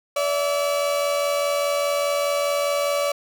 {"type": "tone pair together", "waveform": "35% pulse", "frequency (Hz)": [574.4, 659.3], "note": ["D5", "E5"], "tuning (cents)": [-39, 0], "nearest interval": "major second", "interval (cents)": 239, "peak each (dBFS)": [-19, -27], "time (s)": [0.16, 3.12], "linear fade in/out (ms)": 5, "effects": []}